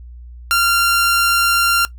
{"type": "tone", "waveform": "sawtooth", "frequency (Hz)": 1384, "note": "F6", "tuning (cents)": -16, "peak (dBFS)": -8, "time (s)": [0.51, 1.85], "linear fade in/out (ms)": 0, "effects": ["noise-tail reverb RT60 0.1 s tail -18 dB re dry", "added 60 Hz sine -33 dBFS peak until 1.98 s"]}